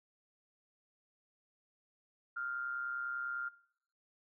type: tone with amplitude modulation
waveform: sine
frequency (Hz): 1396.9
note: F6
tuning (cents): 0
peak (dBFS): -34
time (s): 2.36-3.49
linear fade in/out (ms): 10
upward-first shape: sine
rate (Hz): 130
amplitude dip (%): 55
effects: noise-tail reverb RT60 0.6 s tail -18 dB re dry